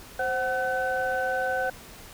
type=tone cluster; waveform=sine; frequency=523 / 748 / 1515 Hz; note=C5 / F#5 / F#6; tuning=-1 / +19 / +40 cents; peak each=-28 dBFS; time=0.19-1.7 s; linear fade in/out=5 ms; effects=tanh soft clip ceiling -17 dBFS + pink hiss -46 dBFS RMS until 2.13 s